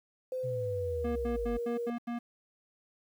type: tone with pitch glide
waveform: sine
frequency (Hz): 513 to 473.1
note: C5 to A#4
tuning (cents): -34 to +26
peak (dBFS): -32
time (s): 0.32-1.9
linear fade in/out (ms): 2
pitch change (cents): -140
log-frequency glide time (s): 0.42-1.16
type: exponential sweep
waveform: sine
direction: down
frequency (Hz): 131.4 to 46.53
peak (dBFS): -36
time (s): 0.43-1.59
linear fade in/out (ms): 20
type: tone bursts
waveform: square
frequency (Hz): 237.3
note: A#3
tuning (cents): +31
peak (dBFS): -34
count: 6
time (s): 1.04-2.19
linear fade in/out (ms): 10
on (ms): 120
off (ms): 86
effects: low-pass 2000 Hz 12 dB/octave + 10-bit